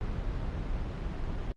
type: noise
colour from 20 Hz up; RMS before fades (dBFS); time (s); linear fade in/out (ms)
brown; -33; 0.01-1.52; 0
effects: low-pass 4000 Hz 12 dB/octave + Opus 24 kbps